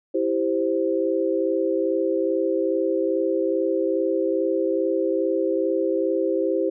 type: chord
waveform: sine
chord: C major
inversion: first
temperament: equal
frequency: 329.6 / 392 / 523.3 Hz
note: E4 / G4 / C5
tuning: 0 / 0 / 0 cents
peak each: -24 dBFS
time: 0.14-6.7 s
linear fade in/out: 10 ms
effects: none